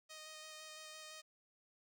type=tone with vibrato; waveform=5% pulse; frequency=622 Hz; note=D#5; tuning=1 cent flat; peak=-39 dBFS; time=0.09-1.22 s; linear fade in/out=20 ms; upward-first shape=square; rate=5.9 Hz; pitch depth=9 cents each way; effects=none